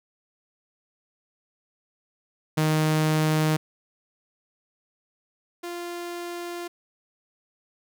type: tone pair in turn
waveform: sawtooth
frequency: 155.56 / 347.5 Hz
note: D#3 / F4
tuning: 0 / -9 cents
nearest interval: octave + major second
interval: 1391 cents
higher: second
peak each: -16 / -28 dBFS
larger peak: first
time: 2.57-3.57 / 5.63-6.68 s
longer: second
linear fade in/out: 10 ms
effects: none